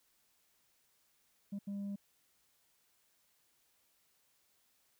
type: tone bursts at uneven times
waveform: sine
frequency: 200.4 Hz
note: G3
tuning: 38 cents sharp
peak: -35 dBFS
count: 2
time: 1.52-1.59 / 1.67-1.96 s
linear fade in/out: 10 ms
effects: tanh soft clip ceiling -37 dBFS + white hiss -74 dBFS RMS until 4.99 s